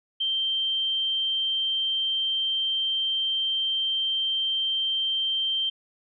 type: tone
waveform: sine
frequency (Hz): 3140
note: G7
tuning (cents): +2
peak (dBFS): -23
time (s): 0.2-5.7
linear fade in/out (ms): 10
effects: none

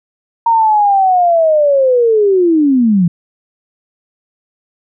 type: linear sweep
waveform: sine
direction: down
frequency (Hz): 932.3 to 164.3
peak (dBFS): -7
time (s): 0.46-3.08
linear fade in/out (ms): 5
effects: none

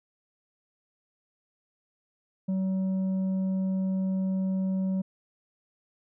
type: tone with tanh clipping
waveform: sine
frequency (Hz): 189.4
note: F#3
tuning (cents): +41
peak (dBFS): -26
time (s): 2.48-5.02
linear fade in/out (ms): 10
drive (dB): 5
effects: none

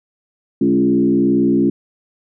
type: tone with frequency modulation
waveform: sine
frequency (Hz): 277.2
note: C#4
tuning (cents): 0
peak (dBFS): -11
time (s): 0.61-1.7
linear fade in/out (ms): 5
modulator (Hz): 62.1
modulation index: 1.3
effects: none

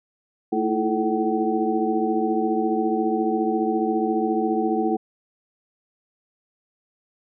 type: tone cluster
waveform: sine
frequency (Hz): 223.3 / 323.6 / 338.1 / 433.6 / 758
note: A3 / E4 / E4 / A4 / F#5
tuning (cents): +26 / -32 / +44 / -25 / +42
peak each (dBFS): -26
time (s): 0.52-4.97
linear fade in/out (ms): 10
effects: none

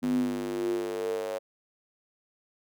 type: tone with high-pass filter sweep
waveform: square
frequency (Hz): 50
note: G1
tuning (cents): +35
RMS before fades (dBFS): -30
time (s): 0.02-1.39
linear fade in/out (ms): 20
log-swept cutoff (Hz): 230 to 540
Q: 9.3
effects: none

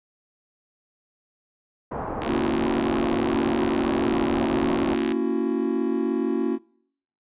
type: low-pass noise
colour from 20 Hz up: white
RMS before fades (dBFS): -30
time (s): 1.91-4.95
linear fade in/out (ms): 10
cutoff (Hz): 1000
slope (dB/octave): 24
type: click train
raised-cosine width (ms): 0.3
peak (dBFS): -15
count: 202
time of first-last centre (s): 2.22-5.12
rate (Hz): 69.3
type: chord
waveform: triangle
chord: F# dominant seventh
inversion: first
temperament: just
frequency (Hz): 231.2 / 277.5 / 333 / 370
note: A#3 / C#4 / E4 / F#4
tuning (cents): -14 / +2 / +18 / 0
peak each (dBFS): -25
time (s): 2.25-6.59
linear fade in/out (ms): 50
effects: noise-tail reverb RT60 0.7 s tail -26 dB re dry + resampled to 8000 Hz

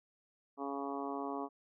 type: harmonic tone with a mistuned harmonic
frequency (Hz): 139.5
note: C#3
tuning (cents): +11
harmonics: 2 / 3 / 4 / 5 / 6 / 7 / 8 / 9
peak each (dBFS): -41 / -43 / -50 / -44 / -46 / -47 / -45 / -56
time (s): 0.57-1.49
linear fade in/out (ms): 50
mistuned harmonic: 9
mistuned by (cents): -46
effects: none

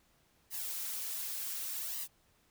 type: noise with flanger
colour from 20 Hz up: blue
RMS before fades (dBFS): -39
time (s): 0.5-2.08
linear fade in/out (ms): 50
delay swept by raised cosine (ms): 1 to 6.7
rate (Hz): 0.67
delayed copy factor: +0.8
effects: pink hiss -70 dBFS RMS until 2.5 s

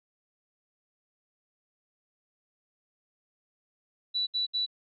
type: tone bursts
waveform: sine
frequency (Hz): 3951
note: B7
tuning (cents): 0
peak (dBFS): -26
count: 3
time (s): 4.14-4.664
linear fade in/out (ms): 20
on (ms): 130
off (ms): 67
effects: none

